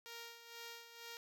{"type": "tone with tremolo", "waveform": "5% pulse", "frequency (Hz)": 466.2, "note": "A#4", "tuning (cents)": 0, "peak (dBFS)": -36, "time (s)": [0.06, 1.17], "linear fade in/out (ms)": 0, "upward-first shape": "sine", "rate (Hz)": 2.1, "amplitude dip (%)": 65, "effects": []}